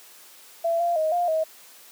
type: tone with pitch steps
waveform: sine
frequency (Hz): 671 / 690 / 628 / 703 / 636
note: E5 / F5 / D#5 / F5 / D#5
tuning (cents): +31 / -21 / +16 / +11 / +38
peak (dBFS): -20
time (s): 0.64-1.44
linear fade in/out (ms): 10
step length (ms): 160
effects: white hiss -49 dBFS RMS until 1.91 s + high-pass 300 Hz 12 dB/octave